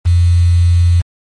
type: tone with quantisation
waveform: sine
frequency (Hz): 86.8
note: F2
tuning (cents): -10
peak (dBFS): -6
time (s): 0.05-1.02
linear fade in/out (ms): 20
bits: 5
effects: MP3 48 kbps